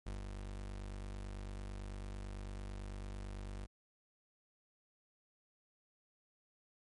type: tone with ADSR envelope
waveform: 35% pulse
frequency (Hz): 49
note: G1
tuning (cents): 0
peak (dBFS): -38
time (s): 0.06-3.67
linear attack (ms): 8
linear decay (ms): 140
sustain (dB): -3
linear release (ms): 32
effects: MP3 48 kbps